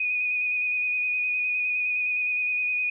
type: tone with vibrato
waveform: sine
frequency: 2481 Hz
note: D#7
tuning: 6 cents flat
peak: -23 dBFS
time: 0-2.9 s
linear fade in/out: 5 ms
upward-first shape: square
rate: 9.7 Hz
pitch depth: 16 cents each way
effects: none